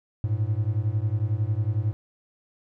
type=beating tone pair; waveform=triangle; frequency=101.9 / 112.9 Hz; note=G#2 / A2; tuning=-32 / +45 cents; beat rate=11 Hz; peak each=-23 / -24 dBFS; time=0.24-1.93 s; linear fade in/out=0 ms; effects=none